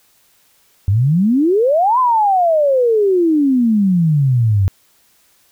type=exponential two-way sweep; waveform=sine; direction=up then down; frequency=92.5 to 1043 to 92.5 Hz; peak=-10 dBFS; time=0.88-4.68 s; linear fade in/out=0 ms; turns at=1.99 s; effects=white hiss -55 dBFS RMS until 5.51 s